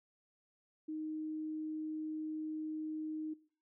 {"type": "tone", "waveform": "sine", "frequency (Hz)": 311.1, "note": "D#4", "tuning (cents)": 0, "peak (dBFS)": -38, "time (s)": [0.88, 3.34], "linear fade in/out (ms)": 10, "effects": ["noise-tail reverb RT60 0.4 s tail -18 dB re dry"]}